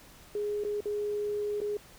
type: tone with dropouts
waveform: sine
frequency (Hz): 415.3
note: G#4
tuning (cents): 0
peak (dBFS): -29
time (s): 0.35-1.77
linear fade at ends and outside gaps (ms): 2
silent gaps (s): 0.638-0.648 / 0.806-0.856 / 1.604-1.615
effects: pink hiss -54 dBFS RMS until 1.98 s